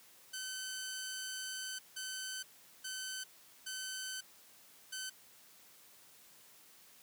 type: tone bursts at uneven times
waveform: 10% pulse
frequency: 1527 Hz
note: G6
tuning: 46 cents flat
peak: -32 dBFS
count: 5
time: 0.33-1.79 / 1.96-2.43 / 2.84-3.24 / 3.66-4.21 / 4.92-5.1 s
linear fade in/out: 10 ms
effects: white hiss -61 dBFS RMS until 7.02 s + high-pass 100 Hz 12 dB/octave